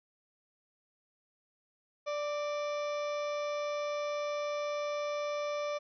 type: harmonic tone with a mistuned harmonic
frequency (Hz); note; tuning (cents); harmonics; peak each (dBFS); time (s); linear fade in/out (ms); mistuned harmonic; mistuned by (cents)
587.3; D5; 0; 1 / 2 / 3 / 4 / 5 / 6 / 7 / 8 / 9 / 10; -33 / -40 / -54 / -45 / -59 / -51 / -57 / -63 / -54 / -56; 2.06-5.79; 20; 3; +45
effects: none